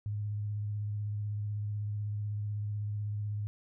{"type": "tone with vibrato", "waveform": "sine", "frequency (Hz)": 104.2, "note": "G#2", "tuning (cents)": 6, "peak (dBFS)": -32, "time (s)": [0.06, 3.47], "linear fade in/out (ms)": 0, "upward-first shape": "triangle", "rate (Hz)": 16, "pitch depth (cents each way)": 27, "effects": []}